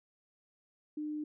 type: tone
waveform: sine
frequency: 301.8 Hz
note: D4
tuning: 47 cents sharp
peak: -35 dBFS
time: 0.97-1.24 s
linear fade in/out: 5 ms
effects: none